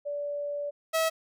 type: tone pair in turn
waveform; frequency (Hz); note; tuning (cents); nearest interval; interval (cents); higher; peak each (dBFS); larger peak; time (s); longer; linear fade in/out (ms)
sine / sawtooth; 579 / 646.3; D5 / E5; -25 / -34; major second; 191; second; -30 / -20; second; 0.05-0.71 / 0.93-1.1; first; 20
effects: none